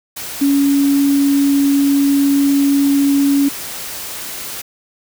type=tone in noise; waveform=sine; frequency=280.3 Hz; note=C#4; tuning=19 cents sharp; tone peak=-10 dBFS; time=0.41-3.49 s; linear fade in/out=10 ms; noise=white; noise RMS=-27 dBFS; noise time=0.16-4.62 s; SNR=+14 dB; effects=none